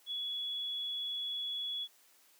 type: tone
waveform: sine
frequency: 3381 Hz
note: G#7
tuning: 30 cents sharp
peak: -35 dBFS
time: 0.06-1.88 s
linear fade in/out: 50 ms
effects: white hiss -65 dBFS RMS until 2.39 s + high-pass 300 Hz 12 dB/octave